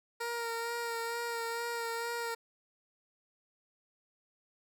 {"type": "tone with vibrato", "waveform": "15% pulse", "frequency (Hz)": 466.2, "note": "A#4", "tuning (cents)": 0, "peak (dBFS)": -28, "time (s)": [0.2, 2.35], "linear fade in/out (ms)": 10, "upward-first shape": "sine", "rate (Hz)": 2.2, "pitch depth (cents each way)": 22, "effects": []}